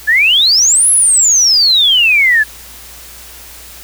sine exponential two-way sweep, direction up then down, 1676 to 11070 to 1676 Hz, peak -6 dBFS, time 0.07-2.44 s, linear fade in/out 20 ms, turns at 0.9 s, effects added 59 Hz sine -40 dBFS peak until 3.83 s + white hiss -34 dBFS RMS until 3.83 s

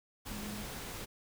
sine tone in noise, 208.8 Hz, G#3, 10 cents sharp, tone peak -41 dBFS, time 0.3-0.65 s, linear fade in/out 20 ms, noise pink, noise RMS -43 dBFS, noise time 0.25-1.06 s, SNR -1 dB, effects none

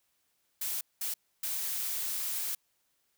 blue noise bursts at uneven times, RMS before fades -34 dBFS, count 3, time 0.61-0.81 / 1.01-1.14 / 1.43-2.55 s, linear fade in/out 5 ms, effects white hiss -75 dBFS RMS until 3.17 s

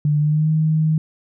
sine tone with pitch glide, 148.7 to 156.82 Hz, D3 to D#3, +22 to +14 cents, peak -14 dBFS, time 0.05-0.98 s, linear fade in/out 2 ms, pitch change +92 cents, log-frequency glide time 0.2-0.5 s, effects none

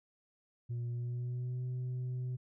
sine tone with pitch glide, 119.7 to 126.09 Hz, A#2 to B2, +46 to +36 cents, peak -32 dBFS, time 0.69-2.37 s, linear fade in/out 20 ms, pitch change +90 cents, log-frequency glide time 0.89-1.64 s, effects tanh soft clip ceiling -34 dBFS

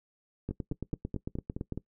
two click trains, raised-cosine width 3 ms, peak -21 / -22 dBFS, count 12 / 7, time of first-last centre 0.49-1.723 / 0.51-1.776 s, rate 8.92 / 4.74 Hz, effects noise-tail reverb RT60 0.1 s tail -20 dB re dry

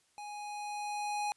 square tone with level ramp, 830 Hz, G#5, 1 cent flat, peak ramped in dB -43 to -32 dBFS, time 0.18-1.32 s, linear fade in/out 0 ms, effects white hiss -71 dBFS RMS until 1.36 s + resampled to 24000 Hz

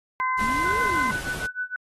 harmonic tone, 514 Hz, C5, 31 cents flat, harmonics 2 / 3 / 4, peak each -23 / -33 / -29 dBFS, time 0.2-1.11 s, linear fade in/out 0 ms
pink noise, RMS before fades -35 dBFS, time 0.39-1.46 s, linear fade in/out 2 ms
sine exponential two-way sweep, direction up then down, 207.7 to 485.9 to 207.7 Hz, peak -31 dBFS, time 0.41-1.12 s, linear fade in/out 2 ms, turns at 0.81 s
sine tone with tremolo, 1493 Hz, F#6, 15 cents sharp, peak -24 dBFS, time 0.65-1.76 s, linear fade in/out 2 ms, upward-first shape sine, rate 6.5 Hz, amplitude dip 95%
effects AAC 32 kbps

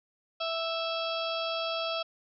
harmonic tone, 659 Hz, E5, 1 cent flat, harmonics 1 / 2 / 4 / 5 / 6 / 7 / 8, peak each -33 / -36 / -39 / -37 / -44 / -42 / -43 dBFS, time 0.4-2.03 s, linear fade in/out 10 ms, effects none

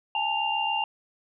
sine tone cluster, 817 / 884 / 2789 Hz, G#5 / A5 / F7, -29 / +8 / -3 cents, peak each -30 / -28 / -28 dBFS, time 0.15-0.84 s, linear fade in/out 2 ms, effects none

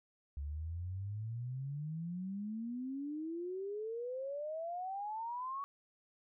sine exponential sweep, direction up, 69.3 to 1131 Hz, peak -38 dBFS, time 0.37-5.64 s, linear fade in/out 0 ms, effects none

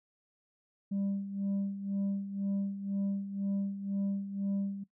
sine tone with tremolo, 197.9 Hz, G3, 17 cents sharp, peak -26 dBFS, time 0.91-4.84 s, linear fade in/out 10 ms, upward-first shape sine, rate 2 Hz, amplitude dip 75%, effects noise-tail reverb RT60 0.1 s tail -18 dB re dry + tanh soft clip ceiling -28 dBFS

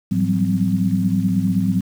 sine tone cluster, 106.9 / 172.2 / 187.9 / 197.4 / 257.1 Hz, A2 / F3 / F#3 / G3 / C4, -49 / -24 / +27 / +12 / -30 cents, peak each -24 / -24 / -18 / -26 / -24 dBFS, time 0.11-1.81 s, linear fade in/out 10 ms, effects 7-bit

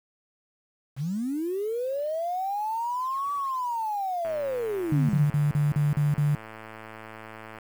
sine linear two-way sweep, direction up then down, 123.6 to 1153 to 123.6 Hz, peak -26 dBFS, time 0.96-5.27 s, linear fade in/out 50 ms, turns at 3.33 s
click train, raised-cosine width 0.5 ms, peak -26 dBFS, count 368, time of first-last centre 4.25-7.586 s, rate 110 Hz
sine tone bursts, 146.83 Hz, D3, in tune, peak -20 dBFS, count 7, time 4.92-6.35 s, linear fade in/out 2 ms, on 170 ms, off 40 ms
effects 8-bit

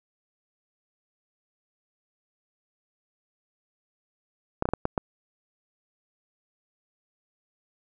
clicks, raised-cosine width 1 ms, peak -10 dBFS, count 6, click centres 4.624 / 4.655 / 4.689 / 4.736 / 4.854 / 4.978 s, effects none

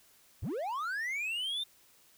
triangle linear sweep, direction up, 56 to 3656 Hz, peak -31 dBFS, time 0.42-1.64 s, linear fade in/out 10 ms, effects white hiss -63 dBFS RMS until 2.17 s

